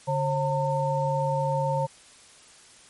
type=tone cluster; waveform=sine; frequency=144 / 538 / 906 Hz; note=D3 / C5 / A#5; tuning=-34 / +48 / -50 cents; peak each=-27 dBFS; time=0.07-1.87 s; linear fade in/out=20 ms; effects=white hiss -52 dBFS RMS until 2.89 s + MP3 48 kbps